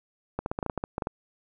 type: clicks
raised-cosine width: 1 ms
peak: -15 dBFS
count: 12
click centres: 0.39 / 0.461 / 0.515 / 0.589 / 0.628 / 0.663 / 0.698 / 0.777 / 0.839 / 0.981 / 1.022 / 1.071 s
effects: none